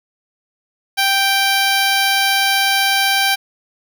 10% pulse tone, 784 Hz, G5, in tune, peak -5 dBFS, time 0.97-3.36 s, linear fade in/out 20 ms, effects none

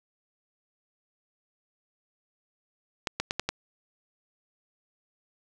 clicks, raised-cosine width 0.2 ms, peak -10 dBFS, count 5, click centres 3.072 / 3.2 / 3.309 / 3.396 / 3.49 s, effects none

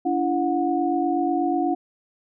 sine tone cluster, 287.1 / 335.3 / 729 Hz, D4 / E4 / F#5, -39 / +30 / -26 cents, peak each -24 dBFS, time 0.05-1.75 s, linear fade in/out 10 ms, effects none

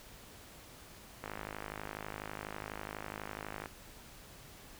click train, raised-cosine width 0.5 ms, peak -25 dBFS, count 127, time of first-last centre 1.24-3.658 s, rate 52.1 Hz, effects pink hiss -54 dBFS RMS until 4.79 s

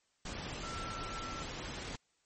sine tone in noise, 1343 Hz, E6, 32 cents sharp, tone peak -43 dBFS, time 0.63-1.43 s, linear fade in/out 5 ms, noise pink, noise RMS -42 dBFS, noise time 0.25-1.96 s, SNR -4 dB, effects white hiss -75 dBFS RMS until 2.25 s + MP3 32 kbps

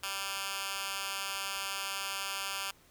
10% pulse tone with high-pass filter, 196 Hz, G3, in tune, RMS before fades -37 dBFS, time 0.03-2.71 s, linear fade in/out 5 ms, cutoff 1800 Hz, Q 0.95, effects pink hiss -62 dBFS RMS until 2.9 s

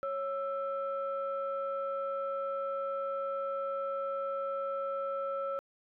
sine tone pair together, 550 / 1325.6 Hz, C#5 / E6, -14 / +9 cents, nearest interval octave + minor third, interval 1523 cents, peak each -33 / -36 dBFS, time 0.03-5.59 s, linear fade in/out 0 ms, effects tanh soft clip ceiling -25 dBFS

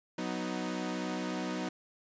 sawtooth chord, B major, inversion second, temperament equal with one note detuned, 185 / 247.9 / 311.1 Hz, F#3 / B3 / D#4, 0 / +7 / 0 cents, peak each -34 dBFS, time 0.18-1.69 s, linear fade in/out 5 ms, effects resampled to 16000 Hz

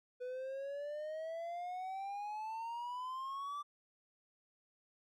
triangle exponential sweep, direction up, 493.9 to 1174.7 Hz, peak -38 dBFS, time 0.2-3.63 s, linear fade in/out 20 ms, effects none

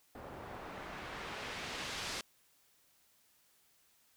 white noise with low-pass filter sweep, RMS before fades -44 dBFS, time 0.15-2.21 s, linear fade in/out 2 ms, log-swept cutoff 750 to 5600 Hz, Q 0.74, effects white hiss -70 dBFS RMS until 4.16 s

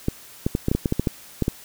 clicks, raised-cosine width 3 ms, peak -7 dBFS, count 12, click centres 0.084 / 0.465 / 0.551 / 0.684 / 0.715 / 0.75 / 0.858 / 0.924 / 0.996 / 1.072 / 1.423 / 1.481 s, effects white hiss -45 dBFS RMS until 1.64 s

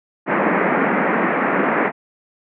pink band-pass noise, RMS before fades -18 dBFS, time 0.26-1.92 s, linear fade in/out 50 ms, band 180 to 2200 Hz, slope 48 dB/octave, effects none

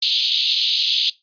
white band-pass noise, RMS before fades -19 dBFS, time 0.02-1.1 s, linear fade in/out 5 ms, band 3100 to 4400 Hz, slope 48 dB/octave, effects noise-tail reverb RT60 0.2 s tail -19 dB re dry + resampled to 11025 Hz

